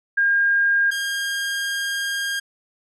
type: tone pair in turn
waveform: sine / sawtooth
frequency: 1614 / 1614 Hz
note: G#6 / G#6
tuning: -50 / -50 cents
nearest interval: unison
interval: 0 cents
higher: neither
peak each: -15 / -19 dBFS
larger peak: first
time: 0.17-0.91 / 0.91-2.4 s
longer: second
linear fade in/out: 10 ms
effects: low-pass 11000 Hz 12 dB/octave